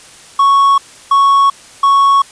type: tone bursts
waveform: triangle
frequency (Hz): 1108.7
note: C#6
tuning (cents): 0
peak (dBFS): -4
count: 3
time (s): 0.39-2.22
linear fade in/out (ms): 5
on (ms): 390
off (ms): 330
effects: white hiss -38 dBFS RMS until 2.31 s + resampled to 22050 Hz